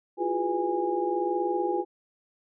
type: tone cluster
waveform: sine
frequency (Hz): 335.3 / 356.2 / 411.4 / 496.7 / 821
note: E4 / F4 / G#4 / B4 / G#5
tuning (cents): +30 / +34 / -16 / +10 / -20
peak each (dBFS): -34 / -28 / -33 / -34 / -30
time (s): 0.17-1.85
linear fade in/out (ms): 50
effects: none